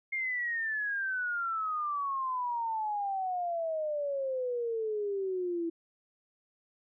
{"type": "exponential sweep", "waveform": "sine", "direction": "down", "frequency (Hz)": [2140, 329.6], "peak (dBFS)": -30, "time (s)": [0.12, 5.7], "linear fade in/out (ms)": 10, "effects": []}